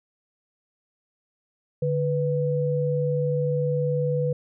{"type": "tone pair together", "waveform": "sine", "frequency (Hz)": [146.84, 493.9], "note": ["D3", "B4"], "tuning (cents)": [0, 0], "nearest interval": "octave + major sixth", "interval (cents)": 2100, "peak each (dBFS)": -24, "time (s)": [1.82, 4.33], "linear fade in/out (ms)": 5, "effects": []}